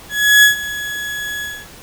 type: tone with ADSR envelope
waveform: 35% pulse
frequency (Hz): 1685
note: G#6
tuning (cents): +25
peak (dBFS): -3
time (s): 0.09-1.68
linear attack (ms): 340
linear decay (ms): 120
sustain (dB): -17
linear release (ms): 260
effects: pink hiss -39 dBFS RMS until 1.82 s